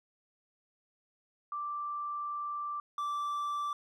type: tone pair in turn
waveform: sine / triangle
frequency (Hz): 1174.7 / 1168.2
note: D6 / D6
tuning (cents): 0 / -10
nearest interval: unison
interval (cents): 10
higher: first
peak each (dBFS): -34 / -30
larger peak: second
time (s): 1.52-2.8 / 2.98-3.73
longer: first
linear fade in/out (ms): 2
effects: none